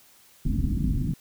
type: low-pass noise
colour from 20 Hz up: pink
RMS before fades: -25 dBFS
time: 0.45-1.14 s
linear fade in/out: 5 ms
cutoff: 280 Hz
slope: 48 dB/octave
effects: white hiss -56 dBFS RMS until 1.2 s